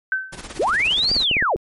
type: tone with exponential decay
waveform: sine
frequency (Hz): 1537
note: G6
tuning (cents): -35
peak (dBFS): -15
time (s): 0.12-0.44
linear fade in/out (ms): 1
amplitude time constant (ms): 68
type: noise with tremolo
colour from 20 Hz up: pink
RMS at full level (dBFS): -32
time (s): 0.32-1.25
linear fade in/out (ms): 10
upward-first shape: sine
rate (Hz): 17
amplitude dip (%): 75
type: linear two-way sweep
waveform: sine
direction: up then down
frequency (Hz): 280 to 4819 to 280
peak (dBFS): -16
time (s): 0.59-1.56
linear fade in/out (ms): 10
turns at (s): 1.13
type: clicks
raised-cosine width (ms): 2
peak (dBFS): -14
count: 6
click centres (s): 1.115 / 1.165 / 1.313 / 1.368 / 1.425 / 1.56
effects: MP3 48 kbps